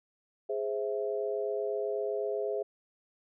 sine chord, Ab augmented, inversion none, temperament equal, 415.3 / 523.3 / 659.3 Hz, Ab4 / C5 / E5, 0 / 0 / 0 cents, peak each -32 / -36 / -36 dBFS, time 0.49-2.63 s, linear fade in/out 10 ms, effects none

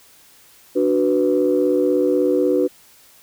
sine chord, B minor, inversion first, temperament equal, 293.7 / 370 / 493.9 Hz, D4 / F#4 / B4, 0 / 0 / 0 cents, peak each -19 / -18 / -18 dBFS, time 0.75-2.68 s, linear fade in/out 20 ms, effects tanh soft clip ceiling -6 dBFS + white hiss -50 dBFS RMS until 3.22 s

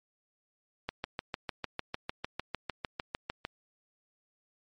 click train, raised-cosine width 0.3 ms, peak -17 dBFS, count 18, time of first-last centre 0.89-3.45 s, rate 6.64 Hz, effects MP3 48 kbps

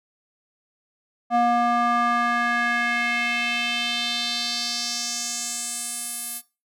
square tone with band-pass filter sweep, 238.2 Hz, A#3, 38 cents sharp, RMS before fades -24 dBFS, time 1.3-6.42 s, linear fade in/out 50 ms, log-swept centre 820 to 12000 Hz, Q 2.8, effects noise-tail reverb RT60 0.3 s tail -20 dB re dry

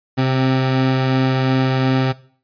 25% pulse tone pair together, 130.81 / 264.4 Hz, C3 / C4, 0 / +18 cents, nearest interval octave, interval 1218 cents, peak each -11 / -20 dBFS, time 0.17-2.13 s, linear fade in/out 20 ms, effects noise-tail reverb RT60 0.5 s tail -20 dB re dry + resampled to 11025 Hz

